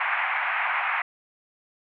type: band-pass noise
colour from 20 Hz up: white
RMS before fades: -26 dBFS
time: 0-1.02 s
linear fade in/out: 5 ms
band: 730 to 2400 Hz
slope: 48 dB/octave
effects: none